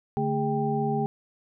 sine tone cluster, 145.8 / 221.5 / 410.1 / 789 Hz, D3 / A3 / G#4 / G5, -12 / +12 / -22 / +11 cents, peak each -29 dBFS, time 0.17-1.06 s, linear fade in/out 0 ms, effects none

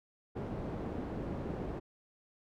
white low-pass noise, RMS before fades -39 dBFS, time 0.35-1.8 s, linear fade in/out 20 ms, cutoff 400 Hz, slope 12 dB/octave, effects none

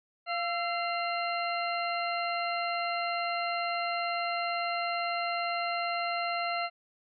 harmonic tone with a mistuned harmonic, 693 Hz, F5, 14 cents flat, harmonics 1 / 2 / 3 / 4 / 6, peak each -32 / -35 / -37 / -38 / -40 dBFS, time 0.26-6.7 s, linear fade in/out 50 ms, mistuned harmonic 2, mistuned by -57 cents, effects none

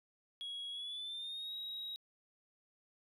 sine tone with pitch glide, 3322 to 3816 Hz, G#7 to A#7, 0 to +40 cents, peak -39 dBFS, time 0.41-1.96 s, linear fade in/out 0 ms, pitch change +240 cents, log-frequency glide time 0.71-1.54 s, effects tanh soft clip ceiling -39 dBFS

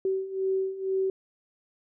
sine beating tone pair, 380.8 / 382.9 Hz, F#4 / G4, +50 / -41 cents, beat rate 2.1 Hz, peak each -31 / -27 dBFS, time 0.05-1.1 s, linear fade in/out 2 ms, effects none

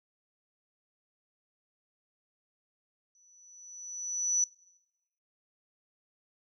sine tone with exponential growth, 5940 Hz, F#8, 6 cents sharp, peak -23 dBFS, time 3.15-4.44 s, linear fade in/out 1 ms, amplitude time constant 280 ms, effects noise-tail reverb RT60 1.0 s tail -23 dB re dry

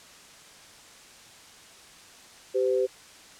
sine tone pair together, 388.4 / 510.3 Hz, G4 / C5, -16 / -43 cents, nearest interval perfect fourth, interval 473 cents, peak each -24 / -25 dBFS, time 2.54-2.87 s, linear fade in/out 20 ms, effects white hiss -50 dBFS RMS until 3.39 s + low-pass 8000 Hz 12 dB/octave

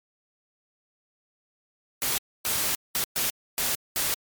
white noise bursts at uneven times, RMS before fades -26 dBFS, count 6, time 2.02-2.18 / 2.45-2.75 / 2.95-3.04 / 3.16-3.3 / 3.58-3.75 / 3.96-4.14 s, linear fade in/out 0 ms, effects MP3 96 kbps

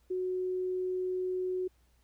sine tone, 368.3 Hz, F#4, 8 cents flat, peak -30 dBFS, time 0.1-1.68 s, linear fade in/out 10 ms, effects added 60 Hz sine -65 dBFS peak until 2.03 s + pink hiss -72 dBFS RMS until 2.03 s

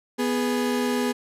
35% pulse tone pair together, 246.9 / 415.9 Hz, B3 / G#4, 0 / +2 cents, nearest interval major sixth, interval 902 cents, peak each -22 / -25 dBFS, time 0.18-1.13 s, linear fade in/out 20 ms, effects resampled to 32000 Hz

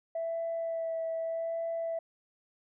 sine tone with vibrato, 659.3 Hz, E5, in tune, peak -30 dBFS, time 0.15-1.99 s, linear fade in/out 5 ms, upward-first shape sine, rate 0.82 Hz, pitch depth 14 cents each way, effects tanh soft clip ceiling -27 dBFS

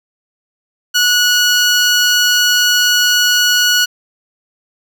15% pulse tone, 1463 Hz, F#6, 20 cents flat, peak -3 dBFS, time 0.94-3.86 s, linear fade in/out 20 ms, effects none

